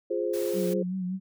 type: chord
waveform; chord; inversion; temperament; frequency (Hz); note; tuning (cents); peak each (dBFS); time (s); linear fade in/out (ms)
sine; F minor; none; equal; 349.2 / 415.3 / 523.3; F4 / Ab4 / C5; 0 / 0 / 0; -30; 0.1-0.83; 10
type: noise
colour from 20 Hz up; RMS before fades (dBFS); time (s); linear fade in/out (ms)
white; -42; 0.33-0.74; 10
type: tone with vibrato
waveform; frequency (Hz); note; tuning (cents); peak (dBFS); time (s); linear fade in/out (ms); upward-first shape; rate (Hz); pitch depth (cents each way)
sine; 185; F#3; 0; -28; 0.53-1.2; 50; sine; 5.2; 48
effects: none